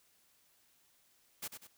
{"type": "noise with echo", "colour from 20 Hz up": "white", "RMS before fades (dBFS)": -41, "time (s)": [1.42, 1.48], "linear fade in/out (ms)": 10, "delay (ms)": 97, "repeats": 2, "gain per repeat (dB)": -7, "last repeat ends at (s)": 1.674, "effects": ["white hiss -70 dBFS RMS until 1.77 s"]}